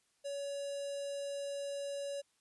square tone with notch filter, 564 Hz, C#5, 30 cents sharp, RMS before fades -40 dBFS, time 0.24-2.22 s, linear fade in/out 20 ms, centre 1900 Hz, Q 1, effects white hiss -75 dBFS RMS until 2.4 s + resampled to 24000 Hz

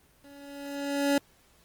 25% pulse tone with level ramp, 282.3 Hz, C#4, 32 cents sharp, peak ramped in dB -46 to -17 dBFS, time 0.24-1.18 s, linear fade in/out 2 ms, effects pink hiss -62 dBFS RMS until 1.64 s + Opus 24 kbps

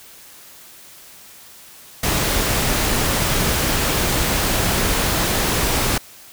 pink noise, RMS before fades -19 dBFS, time 2.03-5.98 s, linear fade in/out 5 ms, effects white hiss -43 dBFS RMS until 6.32 s

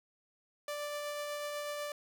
sawtooth tone with tremolo, 587.3 Hz, D5, in tune, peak -32 dBFS, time 0.68-1.92 s, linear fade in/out 2 ms, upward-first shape triangle, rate 8.1 Hz, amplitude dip 25%, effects none

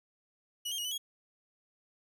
sawtooth tone with pitch steps, 2928 / 3191 / 2887 / 2998 / 3306 Hz, F#7 / G7 / F#7 / F#7 / G#7, -19 / +30 / -43 / +22 / -9 cents, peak -31 dBFS, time 0.65-0.98 s, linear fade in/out 10 ms, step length 66 ms, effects none

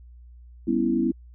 sine chord, C# half-diminished seventh, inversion second, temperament equal, 196 / 246.9 / 277.2 / 329.6 Hz, G3 / B3 / C#4 / E4, 0 / 0 / 0 / 0 cents, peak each -29 / -24 / -28 / -24 dBFS, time 0.67-1.12 s, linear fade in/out 10 ms, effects added 60 Hz sine -44 dBFS peak until 1.34 s

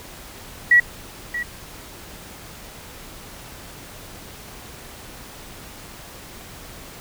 sine tone with echo, 1931 Hz, B6, 39 cents flat, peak -9 dBFS, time 0.71-0.8 s, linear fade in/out 5 ms, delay 630 ms, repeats 1, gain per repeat -14 dB, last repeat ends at 1.43 s, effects pink hiss -40 dBFS RMS until 7 s

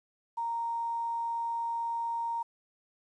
sine tone with quantisation, 929 Hz, A#5, 6 cents flat, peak -30 dBFS, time 0.37-2.43 s, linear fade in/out 10 ms, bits 10, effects resampled to 22050 Hz

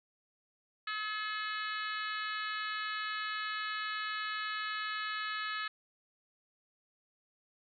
harmonic tone, 428.1 Hz, A4, 47 cents flat, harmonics 3 / 4 / 5 / 6 / 7 / 8 / 9 / 10, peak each -39 / -39 / -46 / -46 / -47 / -50 / -47 / -48 dBFS, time 0.87-5.68 s, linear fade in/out 5 ms, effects none

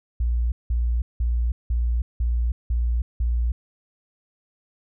sine tone bursts, 59 Hz, A#1, 22 cents sharp, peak -19 dBFS, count 7, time 0.2-3.52 s, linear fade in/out 5 ms, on 320 ms, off 180 ms, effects none

